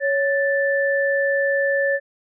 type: tone pair together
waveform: sine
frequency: 555.6 / 1760 Hz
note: C#5 / A6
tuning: +4 / 0 cents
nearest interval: octave + minor sixth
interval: 1996 cents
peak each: -19 / -21 dBFS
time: 0-2 s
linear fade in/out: 50 ms
effects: none